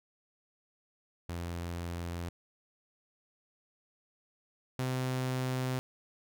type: tone pair in turn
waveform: sawtooth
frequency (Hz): 86 / 128.57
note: F2 / C3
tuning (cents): -26 / -30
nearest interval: perfect fifth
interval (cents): 696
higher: second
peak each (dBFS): -32 / -27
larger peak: second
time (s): 1.29-2.29 / 4.79-5.79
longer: neither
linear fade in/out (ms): 0
effects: none